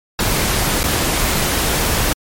pink noise with dropouts, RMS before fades -17 dBFS, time 0.19-2.13 s, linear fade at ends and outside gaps 2 ms, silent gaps 0.832-0.839 s, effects MP3 64 kbps

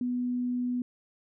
sine tone, 246.9 Hz, B3, in tune, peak -27 dBFS, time 0.01-0.82 s, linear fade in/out 2 ms, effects none

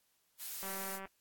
blue noise, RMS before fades -42 dBFS, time 0.38-1 s, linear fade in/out 50 ms
click train, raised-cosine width 0.5 ms, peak -31 dBFS, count 83, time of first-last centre 0.63-1.055 s, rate 193 Hz
effects white hiss -75 dBFS RMS until 1.2 s + AAC 64 kbps

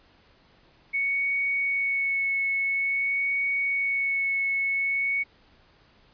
sine tone with vibrato, 2217 Hz, C#7, in tune, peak -23 dBFS, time 0.93-5.24 s, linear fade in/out 20 ms, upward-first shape sine, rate 0.49 Hz, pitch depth 13 cents each way, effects pink hiss -59 dBFS RMS until 6.13 s + resampled to 11025 Hz

